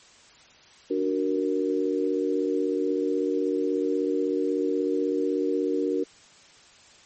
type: chord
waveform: sine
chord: D augmented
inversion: none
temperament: equal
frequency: 293.7 / 370 / 466.2 Hz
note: D4 / F#4 / A#4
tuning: 0 / 0 / 0 cents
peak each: -27 dBFS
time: 0.9-6.04 s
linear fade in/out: 10 ms
effects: white hiss -53 dBFS RMS until 7.05 s + MP3 32 kbps